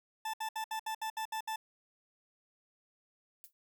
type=tone bursts; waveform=40% pulse; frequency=880 Hz; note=A5; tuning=in tune; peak=-34 dBFS; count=9; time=0.25-1.56 s; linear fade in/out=5 ms; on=86 ms; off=67 ms
type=noise with exponential decay; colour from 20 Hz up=violet; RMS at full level=-47 dBFS; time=3.44-3.53 s; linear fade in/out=0 ms; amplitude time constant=18 ms
effects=none